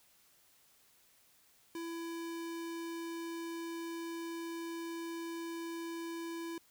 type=tone; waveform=square; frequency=333.8 Hz; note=E4; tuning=22 cents sharp; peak=-40 dBFS; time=1.75-6.58 s; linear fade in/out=2 ms; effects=white hiss -67 dBFS RMS until 6.7 s